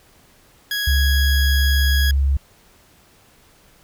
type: tone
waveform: 20% pulse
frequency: 1661.2 Hz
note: G#6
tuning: in tune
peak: -16 dBFS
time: 0.71-2.11 s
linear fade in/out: 2 ms
type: tone with pitch glide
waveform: sine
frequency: 69.3 to 68.82 Hz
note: C#2 to C#2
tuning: 0 to -12 cents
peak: -14 dBFS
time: 0.87-2.37 s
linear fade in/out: 5 ms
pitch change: -12 cents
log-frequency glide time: 1.29-2.25 s
effects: pink hiss -53 dBFS RMS until 3.83 s